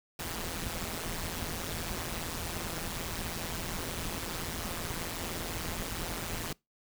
pink noise with amplitude modulation, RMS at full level -33 dBFS, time 0.19-6.53 s, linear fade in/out 5 ms, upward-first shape sine, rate 168 Hz, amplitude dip 85%, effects noise-tail reverb RT60 0.2 s tail -24 dB re dry

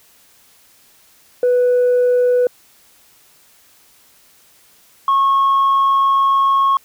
sine tone pair in turn, 493.9 / 1093.2 Hz, B4 / C#6, 0 / -24 cents, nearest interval octave + major second, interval 1376 cents, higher second, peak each -9 / -9 dBFS, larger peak neither, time 1.43-2.47 / 5.08-6.77 s, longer second, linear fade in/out 2 ms, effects tanh soft clip ceiling -9 dBFS + white hiss -51 dBFS RMS until 6.84 s

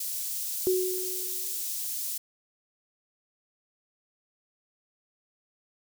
white high-pass noise, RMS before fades -33 dBFS, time 0-2.18 s, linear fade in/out 5 ms, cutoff 5800 Hz, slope 12 dB/octave
sine tone with exponential decay, 369.8 Hz, F#4, 1 cent flat, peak -20 dBFS, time 0.67-1.64 s, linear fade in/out 0 ms, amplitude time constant 210 ms
effects none

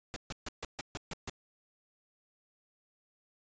pink noise bursts, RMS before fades -39 dBFS, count 8, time 0.14-1.296 s, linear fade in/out 0 ms, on 22 ms, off 140 ms, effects resampled to 16000 Hz

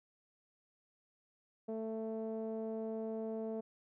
sawtooth tone with low-pass filter, 221.6 Hz, A3, 13 cents sharp, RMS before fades -40 dBFS, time 1.68-3.61 s, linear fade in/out 10 ms, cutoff 560 Hz, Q 5.7, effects none

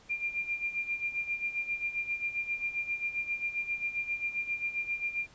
sine tone with tremolo, 2392 Hz, D7, 31 cents sharp, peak -28 dBFS, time 0.09-5.27 s, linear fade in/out 20 ms, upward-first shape sine, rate 7.5 Hz, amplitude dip 75%, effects pink hiss -58 dBFS RMS until 5.34 s + resampled to 16000 Hz

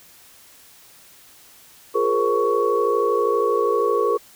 sine tone cluster, 354.8 / 417.1 / 469.7 / 529 / 1117 Hz, F4 / G#4 / A#4 / C5 / C#6, +27 / +7 / +13 / +19 / +13 cents, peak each -28 / -21 / -21 / -29 / -23 dBFS, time 1.94-4.18 s, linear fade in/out 20 ms, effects white hiss -49 dBFS RMS until 4.35 s

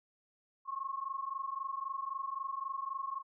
sine tone pair together, 1072.2 / 1096 Hz, C6 / C#6, +42 / -20 cents, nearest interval unison, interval 38 cents, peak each -39 / -39 dBFS, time 0.65-3.23 s, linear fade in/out 50 ms, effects none

